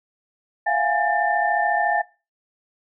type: tone cluster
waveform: sine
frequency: 682 / 716 / 825 / 1786 Hz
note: F5 / F5 / G#5 / A6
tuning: -41 / +43 / -12 / +25 cents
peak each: -25 / -26 / -22 / -23 dBFS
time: 0.66-2.02 s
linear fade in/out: 10 ms
effects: noise-tail reverb RT60 0.3 s tail -22 dB re dry